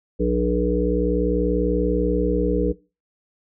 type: harmonic tone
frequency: 60.2 Hz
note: B1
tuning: 44 cents flat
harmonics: 1 / 3 / 5 / 7 / 8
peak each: -24 / -24 / -24 / -24 / -24 dBFS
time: 0.19-2.73 s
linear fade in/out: 20 ms
effects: noise-tail reverb RT60 0.3 s tail -21 dB re dry